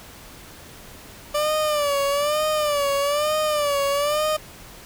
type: tone with vibrato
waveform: 30% pulse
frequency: 587.3 Hz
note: D5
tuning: in tune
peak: -17 dBFS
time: 1.34-4.37 s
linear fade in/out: 10 ms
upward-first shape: sine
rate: 1.1 Hz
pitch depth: 86 cents each way
effects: pink hiss -43 dBFS RMS until 4.85 s